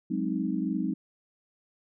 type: chord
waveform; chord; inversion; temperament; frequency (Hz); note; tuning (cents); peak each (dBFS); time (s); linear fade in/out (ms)
sine; Ab dominant seventh; third; equal; 185 / 207.7 / 261.6 / 311.1; Gb3 / Ab3 / C4 / Eb4; 0 / 0 / 0 / 0; -32; 0.1-0.94; 10
effects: none

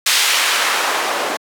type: noise with band-pass filter sweep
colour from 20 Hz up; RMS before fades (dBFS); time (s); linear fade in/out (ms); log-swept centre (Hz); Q
white; -17; 0.06-1.37; 5; 3200 to 470; 0.73
effects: high-pass 300 Hz 12 dB/octave

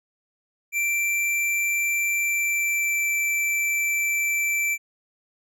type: tone with pitch glide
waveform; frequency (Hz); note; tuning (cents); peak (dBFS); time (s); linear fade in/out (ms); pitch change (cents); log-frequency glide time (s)
square; 2349 to 2334; D7 to D7; 0 to -11; -22; 0.72-4.78; 50; -11; 2.16-3.11
effects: none

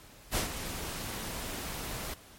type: noise with ADSR envelope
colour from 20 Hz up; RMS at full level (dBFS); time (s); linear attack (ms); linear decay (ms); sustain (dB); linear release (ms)
pink; -28; 0.31-2.14; 46; 120; -10; 4
effects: pink hiss -54 dBFS RMS until 2.38 s + MP3 64 kbps

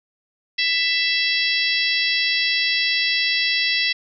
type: harmonic tone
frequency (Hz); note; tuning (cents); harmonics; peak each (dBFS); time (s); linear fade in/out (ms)
663; E5; +10; 3 / 4 / 5 / 6 / 7 / 8; -23 / -24 / -25 / -26 / -26 / -27; 0.58-3.93; 10
effects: none

